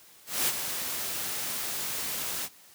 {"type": "noise with ADSR envelope", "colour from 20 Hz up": "white", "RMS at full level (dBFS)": -25, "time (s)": [0.26, 2.49], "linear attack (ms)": 210, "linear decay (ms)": 45, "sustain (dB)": -8, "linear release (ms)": 49, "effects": ["white hiss -55 dBFS RMS until 2.74 s", "high-pass 80 Hz 12 dB/octave"]}